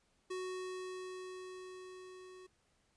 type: tone with level ramp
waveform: square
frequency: 370 Hz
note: F#4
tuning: in tune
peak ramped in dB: -39 to -53 dBFS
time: 0.3-2.47 s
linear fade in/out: 10 ms
effects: pink hiss -75 dBFS RMS until 2.96 s + resampled to 22050 Hz